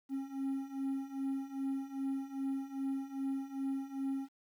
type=beating tone pair; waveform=triangle; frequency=269.4 / 271.9 Hz; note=C#4 / C#4; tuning=-49 / -33 cents; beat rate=2.5 Hz; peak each=-38 / -35 dBFS; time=0.09-4.29 s; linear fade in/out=50 ms; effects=11-bit